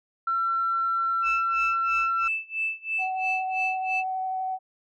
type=tone; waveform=sine; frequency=1352 Hz; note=E6; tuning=43 cents sharp; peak=-22 dBFS; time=0.27-2.28 s; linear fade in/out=5 ms
type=tone with tremolo; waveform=sine; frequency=2637 Hz; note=E7; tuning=in tune; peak=-23 dBFS; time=1.22-4.04 s; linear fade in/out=50 ms; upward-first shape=sine; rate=3 Hz; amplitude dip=95%
type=tone with vibrato; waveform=sine; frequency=753 Hz; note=F#5; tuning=30 cents sharp; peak=-26 dBFS; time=2.98-4.59 s; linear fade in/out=50 ms; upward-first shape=triangle; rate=12 Hz; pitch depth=11 cents each way
effects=tanh soft clip ceiling -15 dBFS

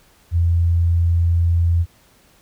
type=tone; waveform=sine; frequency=85 Hz; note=F2; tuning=46 cents flat; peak=-13 dBFS; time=0.31-1.86 s; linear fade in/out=50 ms; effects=pink hiss -54 dBFS RMS until 2.41 s

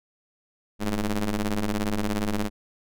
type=ring-modulated tone; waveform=sawtooth; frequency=102.5 Hz; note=G#2; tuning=22 cents flat; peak=-17 dBFS; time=0.79-2.5 s; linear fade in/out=50 ms; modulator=111 Hz; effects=none

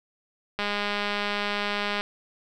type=click train; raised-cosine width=0.3 ms; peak=-12 dBFS; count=292; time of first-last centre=0.59-2.01 s; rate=205 Hz; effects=none

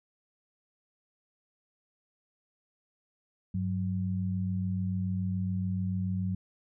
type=tone pair together; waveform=sine; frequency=98 / 185 Hz; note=G2 / F#3; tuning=0 / 0 cents; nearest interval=major seventh; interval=1100 cents; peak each=-31 / -31 dBFS; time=3.54-6.35 s; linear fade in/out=5 ms; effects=none

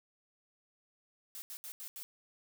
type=noise bursts at uneven times; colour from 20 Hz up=blue; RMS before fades=-45 dBFS; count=5; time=1.35-1.42 / 1.5-1.57 / 1.64-1.72 / 1.8-1.88 / 1.96-2.03 s; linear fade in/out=0 ms; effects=none

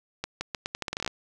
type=accelerating click train; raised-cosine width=0.2 ms; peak=-13 dBFS; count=14; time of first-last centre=0.24-1.077 s; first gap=170 ms; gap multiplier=0.81; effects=none

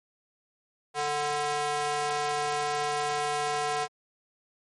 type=tone with high-pass filter; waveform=square; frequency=147.7 Hz; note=D3; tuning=10 cents sharp; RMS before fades=-29 dBFS; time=0.94-3.88 s; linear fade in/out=50 ms; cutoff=650 Hz; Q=1.7; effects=MP3 48 kbps

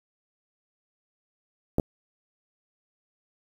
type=clicks; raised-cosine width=2 ms; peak=-10 dBFS; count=2; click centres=1.784 / 1.798 s; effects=7-bit

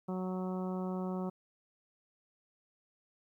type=harmonic tone; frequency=185 Hz; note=F#3; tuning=in tune; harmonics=1 / 2 / 3 / 4 / 5 / 6 / 7; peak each=-35 / -41 / -45 / -47 / -49 / -51 / -52 dBFS; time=0.08-1.3 s; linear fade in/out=10 ms; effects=12-bit

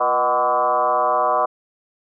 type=tone with frequency modulation; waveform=sine; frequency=880 Hz; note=A5; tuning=in tune; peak=-15 dBFS; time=0-1.46 s; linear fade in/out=10 ms; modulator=132 Hz; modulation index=2.6; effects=none

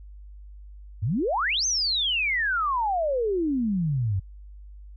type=exponential two-way sweep; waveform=sine; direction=up then down; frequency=90 to 6400 to 90 Hz; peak=-22 dBFS; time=1.02-4.2 s; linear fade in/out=10 ms; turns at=1.66 s; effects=added 50 Hz sine -41 dBFS peak until 4.96 s

